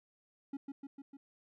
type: tone with echo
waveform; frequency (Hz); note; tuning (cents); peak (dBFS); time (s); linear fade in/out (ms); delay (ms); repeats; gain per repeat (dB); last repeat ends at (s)
triangle; 277.2; C#4; 0; -35; 0.53-0.57; 5; 150; 4; -3; 1.17
effects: none